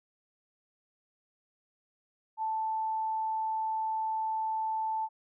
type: tone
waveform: sine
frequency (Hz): 880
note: A5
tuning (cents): 0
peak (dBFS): -29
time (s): 2.37-5.09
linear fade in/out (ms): 50
effects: none